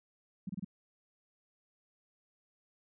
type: tone bursts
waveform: sine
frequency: 190 Hz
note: F#3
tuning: 46 cents sharp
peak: -35 dBFS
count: 4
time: 0.47-0.647 s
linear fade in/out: 5 ms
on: 24 ms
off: 27 ms
effects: none